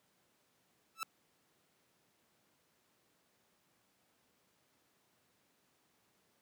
sawtooth tone with exponential growth, 1318.5 Hz, E6, in tune, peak -29 dBFS, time 0.95-1.03 s, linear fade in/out 0 ms, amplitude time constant 17 ms, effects pink hiss -74 dBFS RMS until 6.41 s + high-pass 150 Hz 12 dB/octave

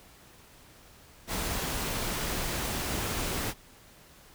pink noise, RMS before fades -32 dBFS, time 1.27-3.54 s, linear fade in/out 50 ms, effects pink hiss -55 dBFS RMS until 4.34 s

